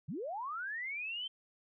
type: linear sweep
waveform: sine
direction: up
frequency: 116.54 to 3136 Hz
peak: -37 dBFS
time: 0.08-1.28 s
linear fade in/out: 10 ms
effects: none